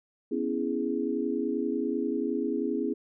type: chord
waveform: sine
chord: C# minor seventh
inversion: third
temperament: equal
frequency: 246.9 / 277.2 / 329.6 / 415.3 Hz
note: B3 / C#4 / E4 / G#4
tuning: 0 / 0 / 0 / 0 cents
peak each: -32 dBFS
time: 0.31-2.94 s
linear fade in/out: 10 ms
effects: none